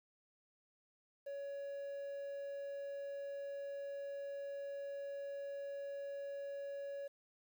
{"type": "tone with quantisation", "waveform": "triangle", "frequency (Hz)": 560, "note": "C#5", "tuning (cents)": 18, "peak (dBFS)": -40, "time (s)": [1.26, 7.08], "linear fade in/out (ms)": 10, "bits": 11, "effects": []}